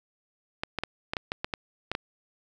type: clicks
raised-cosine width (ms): 0.3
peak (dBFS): -13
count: 10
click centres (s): 0.635 / 0.787 / 0.836 / 1.135 / 1.168 / 1.319 / 1.445 / 1.538 / 1.916 / 1.951
effects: 8-bit